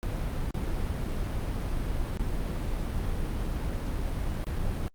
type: noise with dropouts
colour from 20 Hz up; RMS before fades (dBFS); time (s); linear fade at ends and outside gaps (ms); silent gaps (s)
brown; -30; 0.03-4.88; 0; 0.508-0.544 / 2.172-2.196 / 4.442-4.469 / 4.588-4.592
effects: Opus 48 kbps